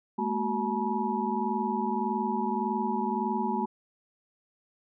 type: tone cluster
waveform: sine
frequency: 211.7 / 233.4 / 374.4 / 858 / 960 Hz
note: G#3 / A#3 / F#4 / A5 / B5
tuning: +33 / +2 / +20 / -44 / -49 cents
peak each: -32 / -33 / -34 / -32 / -33 dBFS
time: 0.18-3.66 s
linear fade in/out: 10 ms
effects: none